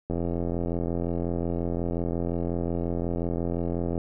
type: click train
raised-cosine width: 2 ms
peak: -16 dBFS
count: 333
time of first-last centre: 0.1-3.979 s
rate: 85.6 Hz
effects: none